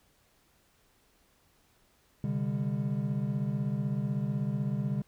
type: chord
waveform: triangle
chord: C suspended second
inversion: none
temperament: equal with one note detuned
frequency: 130.81 / 146.83 / 200.2 Hz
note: C3 / D3 / G3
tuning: 0 / 0 / +37 cents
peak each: -31 dBFS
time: 2.24-5.02 s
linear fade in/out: 2 ms
effects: pink hiss -67 dBFS RMS until 5.07 s